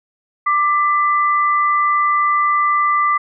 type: tone pair together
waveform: sine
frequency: 1179.4 / 2002 Hz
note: D6 / B6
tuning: +7 / +23 cents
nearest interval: major sixth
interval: 916 cents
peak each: -13 / -21 dBFS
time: 0.46-3.18 s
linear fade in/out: 10 ms
effects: none